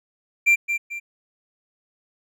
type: tone with echo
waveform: triangle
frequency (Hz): 2366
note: D7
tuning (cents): +12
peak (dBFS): -11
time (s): 0.46-0.56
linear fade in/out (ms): 20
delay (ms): 220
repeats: 2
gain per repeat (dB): -8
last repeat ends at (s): 1
effects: none